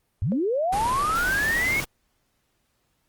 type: linear sweep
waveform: sine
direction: up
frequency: 77.78 to 2217 Hz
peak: -21 dBFS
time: 0.22-1.8 s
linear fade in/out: 0 ms
type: tone with exponential decay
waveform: sine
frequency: 530 Hz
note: C5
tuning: 22 cents sharp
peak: -26 dBFS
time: 0.32-0.42 s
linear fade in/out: 0 ms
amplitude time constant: 20 ms
type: noise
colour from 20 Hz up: pink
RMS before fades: -31 dBFS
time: 0.72-1.85 s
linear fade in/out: 10 ms
effects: pink hiss -71 dBFS RMS until 3.08 s + Opus 32 kbps